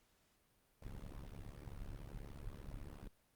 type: noise with amplitude modulation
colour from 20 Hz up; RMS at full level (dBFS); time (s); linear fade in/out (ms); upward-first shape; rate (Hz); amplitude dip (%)
brown; -45; 0.82-3.08; 5; sine; 70.3; 100
effects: pink hiss -75 dBFS RMS until 3.35 s + Opus 48 kbps